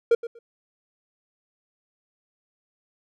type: tone with echo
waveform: triangle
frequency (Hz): 466.2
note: A#4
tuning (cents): 0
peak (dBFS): -12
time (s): 0.11-0.15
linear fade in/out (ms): 5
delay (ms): 120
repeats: 2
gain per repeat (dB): -15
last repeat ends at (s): 0.39
effects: none